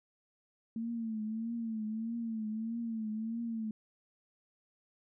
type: tone with vibrato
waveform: sine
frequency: 224.1 Hz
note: A3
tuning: 32 cents sharp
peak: -34 dBFS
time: 0.76-3.71 s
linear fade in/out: 2 ms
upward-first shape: triangle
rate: 1.6 Hz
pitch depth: 86 cents each way
effects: none